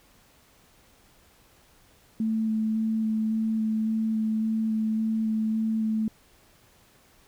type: tone with vibrato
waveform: sine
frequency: 220 Hz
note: A3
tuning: in tune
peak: -23 dBFS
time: 2.2-6.08 s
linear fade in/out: 2 ms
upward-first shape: square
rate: 1.8 Hz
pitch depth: 9 cents each way
effects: pink hiss -59 dBFS RMS until 7.27 s